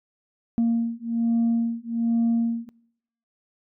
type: beating tone pair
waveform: sine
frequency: 231 / 232.2 Hz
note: A#3 / A#3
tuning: -16 / -7 cents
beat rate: 1.2 Hz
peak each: -22 dBFS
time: 0.58-2.69 s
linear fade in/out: 0 ms
effects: noise-tail reverb RT60 0.8 s tail -24 dB re dry + tanh soft clip ceiling -16 dBFS